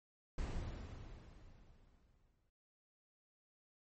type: noise with exponential decay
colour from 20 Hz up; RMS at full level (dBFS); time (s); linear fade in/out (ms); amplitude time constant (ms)
brown; -39; 0.38-2.5; 5; 460
effects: noise-tail reverb RT60 0.1 s tail -18 dB re dry + MP3 32 kbps

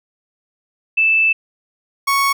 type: tone pair in turn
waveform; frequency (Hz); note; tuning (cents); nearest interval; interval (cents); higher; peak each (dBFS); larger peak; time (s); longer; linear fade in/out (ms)
sine / 30% pulse; 2637 / 1108.7; E7 / C#6; 0 / 0; octave + minor third; 1500; first; -11; neither; 0.97-1.33 / 2.07-2.33; first; 10
effects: none

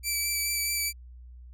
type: tone with vibrato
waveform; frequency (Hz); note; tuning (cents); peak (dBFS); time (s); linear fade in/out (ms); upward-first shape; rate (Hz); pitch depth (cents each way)
10% pulse; 2318; D7; -23; -18; 0.03-0.93; 50; sine; 4.7; 14
effects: added 61 Hz sine -44 dBFS peak until 1.53 s

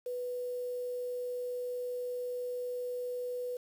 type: tone with quantisation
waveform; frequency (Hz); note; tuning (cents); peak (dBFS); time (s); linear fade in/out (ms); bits
sine; 493.9; B4; 0; -34; 0.06-3.57; 5; 9
effects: none

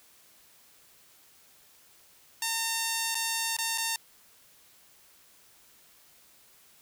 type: tone with dropouts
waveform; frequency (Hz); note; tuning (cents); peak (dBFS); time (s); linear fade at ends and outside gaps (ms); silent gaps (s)
5% pulse; 910; A#5; -42; -16; 2.42-3.96; 2; 3.146-3.152 / 3.567-3.586 / 3.777-3.781
effects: white hiss -59 dBFS RMS until 6.81 s

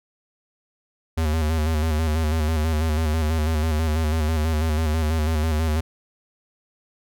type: tone with vibrato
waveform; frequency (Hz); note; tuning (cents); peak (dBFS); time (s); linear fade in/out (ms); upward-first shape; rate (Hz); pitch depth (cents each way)
square; 78.5; D#2; +16; -20; 1.17-5.81; 10; square; 6.1; 51
effects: none

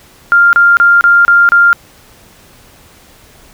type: tone bursts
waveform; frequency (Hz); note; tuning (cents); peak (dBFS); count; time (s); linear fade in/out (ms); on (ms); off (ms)
sine; 1396.9; F6; 0; -3; 6; 0.32-1.73; 0; 210; 30
effects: pink hiss -42 dBFS RMS until 3.53 s

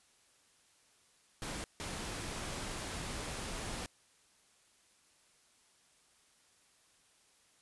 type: noise bursts at uneven times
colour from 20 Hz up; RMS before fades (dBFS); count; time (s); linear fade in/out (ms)
pink; -41; 2; 1.42-1.64 / 1.8-3.86; 0
effects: white hiss -68 dBFS RMS until 7.61 s + resampled to 24000 Hz

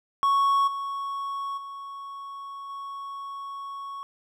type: tone with level steps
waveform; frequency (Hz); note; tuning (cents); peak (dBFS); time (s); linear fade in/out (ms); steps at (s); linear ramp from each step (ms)
triangle; 1108.7; C#6; 0; -17 / -27 / -34 / -32; 0.23-4.03; 0; 0.67 / 1.57 / 2.69; 10
effects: none

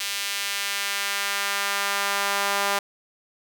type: tone with high-pass filter sweep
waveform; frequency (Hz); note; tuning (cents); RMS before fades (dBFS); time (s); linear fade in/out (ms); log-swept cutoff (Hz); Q
sawtooth; 200; G3; +35; -26; 0-2.79; 5; 2800 to 850; 1
effects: none

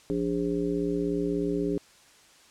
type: harmonic tone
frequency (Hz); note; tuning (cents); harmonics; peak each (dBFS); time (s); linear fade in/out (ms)
58.27; A#1; 0; 1 / 3 / 5 / 7 / 9; -41 / -32 / -29 / -29 / -39; 0.1-1.78; 0
effects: white hiss -56 dBFS RMS until 2.5 s + low-pass 8000 Hz 12 dB/octave

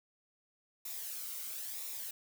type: noise with flanger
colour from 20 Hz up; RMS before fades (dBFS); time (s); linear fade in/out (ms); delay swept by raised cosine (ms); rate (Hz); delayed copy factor
blue; -42; 0.85-2.11; 5; 0.64 to 1.19; 1; -0.5
effects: none

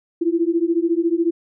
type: beating tone pair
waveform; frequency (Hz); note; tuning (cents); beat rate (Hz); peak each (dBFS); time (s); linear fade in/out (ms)
sine; 329.6 / 343.6; E4 / F4; 0 / -28; 14; -19; 0.21-1.31; 10
effects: none

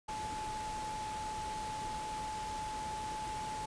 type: tone in noise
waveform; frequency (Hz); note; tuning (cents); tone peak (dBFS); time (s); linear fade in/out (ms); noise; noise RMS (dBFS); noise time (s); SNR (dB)
sine; 862; A5; -36; -38; 0.08-3.66; 10; pink; -45; 0.08-3.66; +4
effects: resampled to 22050 Hz

